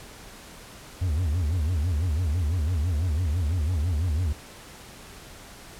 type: tone with vibrato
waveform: triangle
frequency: 82 Hz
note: E2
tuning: 9 cents flat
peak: -20 dBFS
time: 1.01-4.33 s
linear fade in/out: 10 ms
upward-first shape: sine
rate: 6 Hz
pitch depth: 230 cents each way
effects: pink hiss -45 dBFS RMS until 5.79 s + low-pass 12000 Hz 12 dB/octave